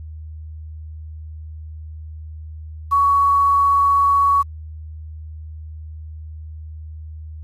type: tone with quantisation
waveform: sine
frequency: 1121 Hz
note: C#6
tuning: 19 cents sharp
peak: -12 dBFS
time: 2.91-4.43 s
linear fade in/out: 20 ms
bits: 7
effects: added 78 Hz sine -31 dBFS peak until 7.43 s + resampled to 32000 Hz